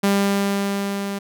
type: tone with level ramp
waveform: sawtooth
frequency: 199.2 Hz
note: G3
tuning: 28 cents sharp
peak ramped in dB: -11 to -21 dBFS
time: 0.03-1.19 s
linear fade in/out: 10 ms
effects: none